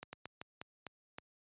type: slowing click train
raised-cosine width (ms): 0.3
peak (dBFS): -28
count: 7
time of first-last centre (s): 0.03-1.184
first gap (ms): 100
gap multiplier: 1.26
effects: high-pass 80 Hz 12 dB/octave + resampled to 8000 Hz